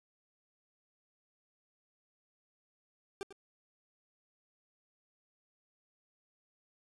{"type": "tone with echo", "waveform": "40% pulse", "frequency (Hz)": 394.2, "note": "G4", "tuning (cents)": 10, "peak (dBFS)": -36, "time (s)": [3.21, 3.23], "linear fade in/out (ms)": 0, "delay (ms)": 96, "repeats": 1, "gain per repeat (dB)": -12, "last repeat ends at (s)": 3.326, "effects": ["resampled to 24000 Hz", "13-bit"]}